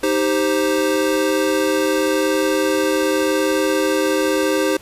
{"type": "chord", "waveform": "square", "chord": "C minor", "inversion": "first", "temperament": "equal", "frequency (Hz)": [311.1, 392, 523.3], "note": ["Eb4", "G4", "C5"], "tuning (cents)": [0, 0, 0], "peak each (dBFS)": -21, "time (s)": [0.03, 4.77], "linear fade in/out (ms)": 5, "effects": ["pink hiss -44 dBFS RMS until 4.81 s", "resampled to 32000 Hz"]}